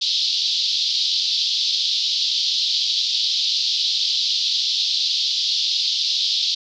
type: band-pass noise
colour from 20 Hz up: pink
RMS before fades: -21 dBFS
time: 0.01-6.55 s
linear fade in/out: 10 ms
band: 3400 to 5000 Hz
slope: 48 dB/octave
effects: none